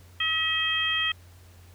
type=harmonic tone; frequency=640 Hz; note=D#5; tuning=49 cents sharp; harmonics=2 / 3 / 4 / 5; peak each=-34 / -29 / -30 / -26 dBFS; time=0.2-1.12 s; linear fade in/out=5 ms; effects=added 88 Hz sine -49 dBFS peak until 1.74 s + pink hiss -57 dBFS RMS until 1.74 s